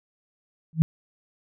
sine tone with exponential growth, 160 Hz, D#3, 49 cents sharp, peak -9 dBFS, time 0.73-0.82 s, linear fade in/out 0 ms, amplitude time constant 18 ms, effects none

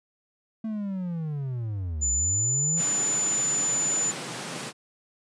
triangle linear two-way sweep, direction down then up, 224.3 to 61 to 174.4 Hz, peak -26 dBFS, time 0.64-2.81 s, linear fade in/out 5 ms, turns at 2.12 s
sine tone, 7020 Hz, A8, 5 cents flat, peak -23 dBFS, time 2.01-4.12 s, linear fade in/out 20 ms
pink high-pass noise, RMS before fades -35 dBFS, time 2.76-4.73 s, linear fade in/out 50 ms, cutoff 120 Hz, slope 96 dB/octave
effects resampled to 22050 Hz

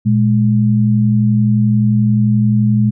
sine tone pair together, 118.2 / 209.7 Hz, A#2 / G#3, +24 / +17 cents, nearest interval minor seventh, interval 993 cents, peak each -12 dBFS, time 0.05-2.91 s, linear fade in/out 20 ms, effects none

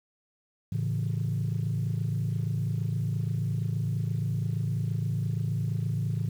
sine chord, A major, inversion none, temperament equal, 110 / 138.59 / 164.81 Hz, A2 / C#3 / E3, 0 / 0 / 0 cents, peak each -28 / -30 / -31 dBFS, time 0.72-6.29 s, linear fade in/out 5 ms, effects tanh soft clip ceiling -21 dBFS + 9-bit

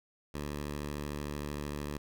10% pulse tone, 73.2 Hz, D2, 5 cents flat, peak -28 dBFS, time 0.34-1.98 s, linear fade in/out 5 ms, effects none

